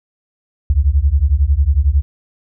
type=beating tone pair; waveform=sine; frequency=65.41 / 76.41 Hz; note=C2 / D#2; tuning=0 / -31 cents; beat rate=11 Hz; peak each=-13 dBFS; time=0.7-2.02 s; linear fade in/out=0 ms; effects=none